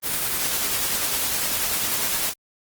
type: noise with tremolo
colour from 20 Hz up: white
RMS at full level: -23 dBFS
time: 0.02-2.34 s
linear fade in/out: 50 ms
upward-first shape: sine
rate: 10 Hz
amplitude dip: 25%
effects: Opus 24 kbps